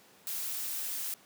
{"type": "noise", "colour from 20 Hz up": "blue", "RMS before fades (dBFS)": -36, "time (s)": [0.27, 1.14], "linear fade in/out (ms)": 0, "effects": ["pink hiss -59 dBFS RMS until 1.25 s", "high-pass 200 Hz 12 dB/octave"]}